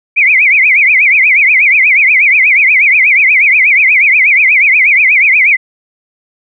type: tone with vibrato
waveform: sine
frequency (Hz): 2263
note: C#7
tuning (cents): +35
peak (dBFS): -4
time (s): 0.16-5.57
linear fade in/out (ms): 20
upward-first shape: triangle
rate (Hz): 8.3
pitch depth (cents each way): 230
effects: none